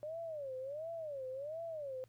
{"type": "tone with vibrato", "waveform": "sine", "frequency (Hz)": 587.3, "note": "D5", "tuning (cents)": 0, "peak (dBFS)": -40, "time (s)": [0.03, 2.04], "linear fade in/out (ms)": 0, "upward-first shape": "sine", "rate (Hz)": 1.4, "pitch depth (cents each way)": 230, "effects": ["added 116 Hz sine -65 dBFS peak until 2.08 s", "pink hiss -75 dBFS RMS until 2.08 s"]}